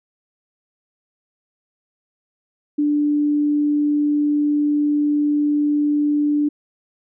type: tone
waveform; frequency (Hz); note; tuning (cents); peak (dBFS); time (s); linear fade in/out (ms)
sine; 294.4; D4; +4; -15; 2.78-6.49; 10
effects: none